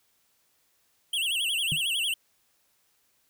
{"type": "tone with vibrato", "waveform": "square", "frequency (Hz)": 2993, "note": "F#7", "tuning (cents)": 19, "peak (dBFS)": -26, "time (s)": [1.13, 2.14], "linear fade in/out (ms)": 5, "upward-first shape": "sine", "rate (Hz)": 11, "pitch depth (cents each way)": 200}
{"type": "tone with exponential decay", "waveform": "sine", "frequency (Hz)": 152.9, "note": "D#3", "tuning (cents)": -30, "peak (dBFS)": -24, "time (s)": [1.72, 1.81], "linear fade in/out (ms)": 0, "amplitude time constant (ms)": 19}
{"effects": ["white hiss -69 dBFS RMS until 3.29 s"]}